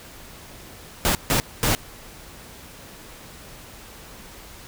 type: noise bursts at uneven times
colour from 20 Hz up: pink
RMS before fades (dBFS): -20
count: 3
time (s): 1.05-1.15 / 1.3-1.4 / 1.63-1.75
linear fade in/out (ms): 0
effects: pink hiss -43 dBFS RMS until 4.67 s